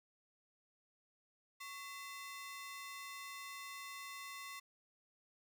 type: ring-modulated tone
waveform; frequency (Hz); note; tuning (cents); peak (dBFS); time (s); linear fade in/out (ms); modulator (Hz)
sawtooth; 1568; G6; 0; -40; 1.6-4.6; 10; 460
effects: none